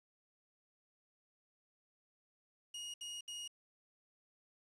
sawtooth tone bursts, 2874 Hz, F7, 49 cents sharp, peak -40 dBFS, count 3, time 2.74-3.478 s, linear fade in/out 5 ms, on 200 ms, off 69 ms, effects resampled to 24000 Hz + 11-bit

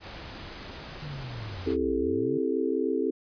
pink noise, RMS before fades -41 dBFS, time 0-1.77 s, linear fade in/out 50 ms
sine linear two-way sweep, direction down then up, 152.6 to 55 to 152.6 Hz, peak -36 dBFS, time 1.02-2.38 s, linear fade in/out 5 ms, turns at 1.96 s
sine chord, A minor seventh, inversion first, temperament just, 264 / 330 / 396 / 440 Hz, C4 / E4 / G4 / A4, +16 / +2 / +18 / 0 cents, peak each -30 dBFS, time 1.66-3.11 s, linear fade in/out 10 ms
effects resampled to 11025 Hz

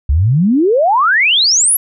sine exponential sweep, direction up, 64 to 11840 Hz, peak -8 dBFS, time 0.09-1.77 s, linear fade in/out 5 ms, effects none

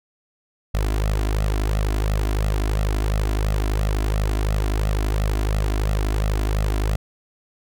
sawtooth tone with flanger, 51.91 Hz, G#1, in tune, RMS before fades -21 dBFS, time 0.74-6.96 s, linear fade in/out 5 ms, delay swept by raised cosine 1.5 to 3 ms, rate 2.9 Hz, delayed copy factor +0.8, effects none

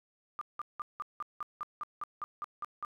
sine tone bursts, 1200 Hz, D6, 37 cents sharp, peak -34 dBFS, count 13, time 0.39-2.849 s, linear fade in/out 0 ms, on 23 ms, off 180 ms, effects 12-bit

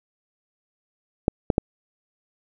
clicks, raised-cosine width 2 ms, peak -4 dBFS, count 3, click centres 1.281 / 1.502 / 1.581 s, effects none

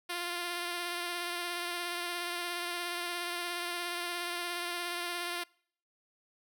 5% pulse tone with vibrato, 349.2 Hz, F4, in tune, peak -23 dBFS, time 0.09-5.44 s, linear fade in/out 10 ms, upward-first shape sine, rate 17 Hz, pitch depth 20 cents each way, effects noise-tail reverb RT60 0.6 s tail -26 dB re dry

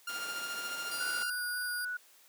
sawtooth tone with tremolo, 1400 Hz, F6, 4 cents sharp, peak -31 dBFS, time 0.07-1.3 s, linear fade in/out 5 ms, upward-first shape triangle, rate 14 Hz, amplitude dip 45%
pink noise, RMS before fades -44 dBFS, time 0.09-1.23 s, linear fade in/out 5 ms
15% pulse tone, 4800 Hz, D8, 37 cents sharp, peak -32 dBFS, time 0.91-1.85 s, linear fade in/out 5 ms
sine tone with vibrato, 1467 Hz, F#6, 15 cents flat, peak -34 dBFS, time 1-1.97 s, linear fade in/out 5 ms, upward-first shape square, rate 3.7 Hz, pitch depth 10 cents each way
effects white hiss -61 dBFS RMS until 2.28 s + high-pass 400 Hz 12 dB/octave

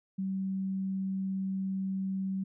sine tone, 191.6 Hz, G3, 39 cents flat, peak -30 dBFS, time 0.18-2.44 s, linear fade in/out 10 ms, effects none

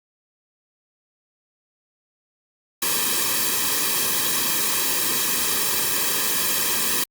white noise with comb filter, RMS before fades -22 dBFS, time 2.82-7.04 s, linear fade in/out 5 ms, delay 1.4 ms, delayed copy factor -0.9, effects Opus 48 kbps

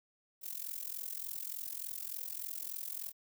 violet noise with amplitude modulation, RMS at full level -38 dBFS, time 0.41-3.13 s, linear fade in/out 50 ms, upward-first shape sine, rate 43.4 Hz, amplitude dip 90%, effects none

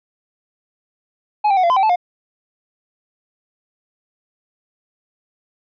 triangle tone with pitch steps, 842 / 786 / 740 / 685 / 1020 / 773 / 871 / 712 Hz, G#5 / G5 / F#5 / F5 / C6 / G5 / A5 / F5, +24 / +4 / 0 / -34 / -44 / -24 / -18 / +33 cents, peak -10 dBFS, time 1.44-1.96 s, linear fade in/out 10 ms, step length 65 ms, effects resampled to 11025 Hz

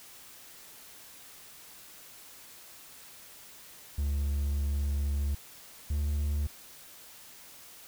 triangle tone pair in turn, 71.3 / 73.39 Hz, C#2 / D2, +49 / -1 cents, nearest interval minor second, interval 50 cents, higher second, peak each -25 dBFS, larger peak neither, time 3.98-5.35 / 5.9-6.47 s, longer first, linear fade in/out 5 ms, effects white hiss -51 dBFS RMS until 7.87 s

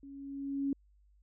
sine tone with level ramp, 277.2 Hz, C#4, in tune, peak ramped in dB -47 to -28 dBFS, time 0.03-0.73 s, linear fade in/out 2 ms, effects added 50 Hz sine -62 dBFS peak until 1.22 s

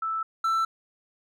sine / triangle tone pair in turn, 1318.5 / 1331.5 Hz, E6 / E6, 0 / +17 cents, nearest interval unison, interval 17 cents, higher second, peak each -26 / -20 dBFS, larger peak second, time 0.02-0.23 / 0.44-0.65 s, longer neither, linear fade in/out 5 ms, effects none

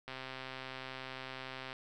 click train, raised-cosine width 0.3 ms, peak -27 dBFS, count 217, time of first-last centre 0.08-1.729 s, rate 131 Hz, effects none

